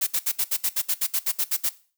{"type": "noise bursts", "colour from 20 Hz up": "blue", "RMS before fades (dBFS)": -23, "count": 14, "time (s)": [0.01, 1.694], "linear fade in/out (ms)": 10, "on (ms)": 59, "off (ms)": 66, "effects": ["noise-tail reverb RT60 0.4 s tail -18 dB re dry"]}